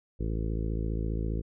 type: harmonic tone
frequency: 54.9 Hz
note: A1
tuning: 3 cents flat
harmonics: 1 / 2 / 3 / 4 / 5 / 6 / 7 / 8 / 9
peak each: -30 / -35 / -38 / -41 / -43 / -41 / -44 / -44 / -48 dBFS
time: 0.19-1.42 s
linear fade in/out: 20 ms
effects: none